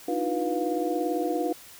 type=tone cluster; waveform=sine; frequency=300.9 / 321.2 / 358.7 / 489 / 707 Hz; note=D4 / E4 / F4 / B4 / F5; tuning=+42 / -45 / +46 / -17 / +21 cents; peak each=-31 dBFS; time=0.08-1.53 s; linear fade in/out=5 ms; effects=white hiss -48 dBFS RMS until 1.79 s